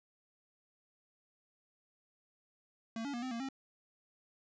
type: tone with pitch steps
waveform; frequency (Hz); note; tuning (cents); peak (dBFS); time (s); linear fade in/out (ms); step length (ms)
square; 226.2 / 283.1 / 238.7 / 257.8 / 232.2 / 268.6; A3 / C#4 / A#3 / C4 / A#3 / C4; +48 / +37 / +41 / -26 / -7 / +46; -38; 2.96-3.488; 2; 88
effects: resampled to 16000 Hz + 13-bit